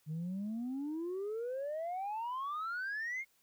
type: exponential sweep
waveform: sine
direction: up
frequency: 149.8 to 2182 Hz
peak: -34 dBFS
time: 0.06-3.25 s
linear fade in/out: 50 ms
effects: tanh soft clip ceiling -34 dBFS + white hiss -72 dBFS RMS until 3.42 s